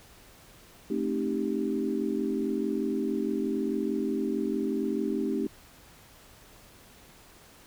sine chord, A half-diminished seventh, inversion none, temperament equal with one note detuned, 220 / 266.4 / 311.1 / 392 Hz, A3 / C4 / Eb4 / G4, 0 / +31 / 0 / 0 cents, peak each -32 dBFS, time 0.9-5.47 s, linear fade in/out 5 ms, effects pink hiss -54 dBFS RMS until 7.66 s

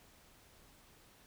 silence, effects pink hiss -63 dBFS RMS until 1.26 s

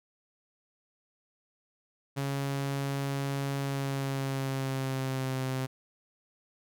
sawtooth tone with pitch glide, 138.59 to 131.11 Hz, C#3 to C3, 0 to +4 cents, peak -26 dBFS, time 2.16-5.67 s, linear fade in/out 20 ms, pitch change -96 cents, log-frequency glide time 3.58-5.42 s, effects none

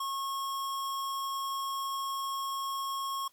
square tone, 1090 Hz, C#6, 29 cents flat, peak -33 dBFS, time 0-3.28 s, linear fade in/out 5 ms, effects white hiss -68 dBFS RMS until 3.32 s + AAC 64 kbps

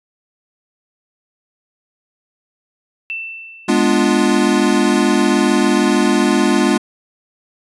sine tone with exponential decay, 2672 Hz, E7, 23 cents sharp, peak -20 dBFS, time 3.1-4.3 s, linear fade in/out 0 ms, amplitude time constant 260 ms
square chord, G# diminished seventh, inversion none, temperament equal, 207.7 / 246.9 / 293.7 / 349.2 Hz, G#3 / B3 / D4 / F4, 0 / 0 / 0 / 0 cents, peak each -18 dBFS, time 3.68-6.78 s, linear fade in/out 10 ms
effects resampled to 24000 Hz

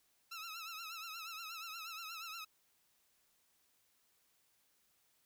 15% pulse tone with vibrato, 1318.5 Hz, E6, in tune, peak -38 dBFS, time 0.31-2.45 s, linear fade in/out 10 ms, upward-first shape triangle, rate 8.4 Hz, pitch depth 100 cents each way, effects white hiss -75 dBFS RMS until 5.25 s

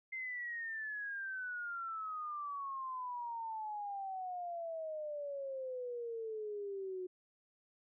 sine exponential sweep, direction down, 2091 to 363 Hz, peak -39 dBFS, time 0.12-7.07 s, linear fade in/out 10 ms, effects none

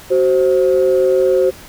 sine tone pair together, 375.3 / 526 Hz, F#4 / C5, +25 / +9 cents, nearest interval tritone, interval 584 cents, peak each -12 dBFS, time 0.1-1.51 s, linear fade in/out 20 ms, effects tanh soft clip ceiling -4 dBFS + pink hiss -38 dBFS RMS until 1.68 s

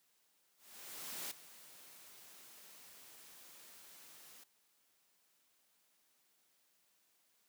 white noise with ADSR envelope, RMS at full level -43 dBFS, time 0.57-4.44 s, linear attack 740 ms, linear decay 7 ms, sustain -15 dB, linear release 8 ms, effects white hiss -75 dBFS RMS until 7.48 s + high-pass 150 Hz 12 dB/octave

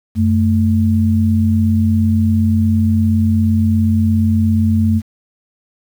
sine tone pair together, 92.47 / 220.7 Hz, F#2 / A3, -1 / +5 cents, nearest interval octave + minor third, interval 1506 cents, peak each -13 dBFS, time 0.15-5.02 s, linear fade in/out 50 ms, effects 7-bit

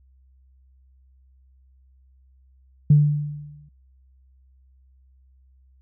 sine tone with exponential decay, 147.5 Hz, D3, 8 cents sharp, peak -8 dBFS, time 2.9-3.69 s, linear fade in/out 5 ms, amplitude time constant 170 ms, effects tanh soft clip ceiling -4 dBFS + added 65 Hz sine -53 dBFS peak until 5.81 s

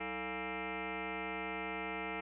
sine tone with frequency modulation, 830 Hz, G#5, 1 cent flat, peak -37 dBFS, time 0-2.21 s, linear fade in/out 10 ms, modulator 255 Hz, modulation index 6.7, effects none

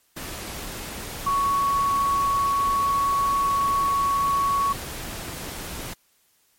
sine tone in noise, 1115 Hz, C#6, 10 cents sharp, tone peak -19 dBFS, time 1.26-4.73 s, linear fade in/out 10 ms, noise pink, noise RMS -34 dBFS, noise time 0.16-5.94 s, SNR +12 dB, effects white hiss -64 dBFS RMS until 6.58 s + MP3 64 kbps

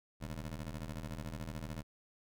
20% pulse ring-modulated tone, 79.2 Hz, D#2, 31 cents sharp, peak -33 dBFS, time 0.2-1.83 s, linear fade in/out 20 ms, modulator 32.8 Hz, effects none

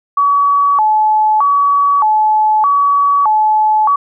sine tone with vibrato, 987.8 Hz, B5, in tune, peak -8 dBFS, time 0.17-3.96 s, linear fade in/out 5 ms, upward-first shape square, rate 0.81 Hz, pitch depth 240 cents each way, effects none

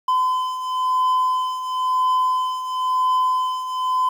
triangle beating tone pair, 1018 / 1018.98 Hz, C6 / C6, -48 / -46 cents, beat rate 0.98 Hz, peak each -23 / -17 dBFS, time 0.08-4.09 s, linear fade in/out 5 ms, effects 8-bit

